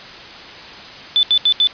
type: tone bursts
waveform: sine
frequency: 3504 Hz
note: A7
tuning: 8 cents flat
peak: -10 dBFS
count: 4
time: 1.16-1.671 s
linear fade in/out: 0 ms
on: 70 ms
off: 77 ms
effects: white hiss -35 dBFS RMS until 1.73 s + resampled to 11025 Hz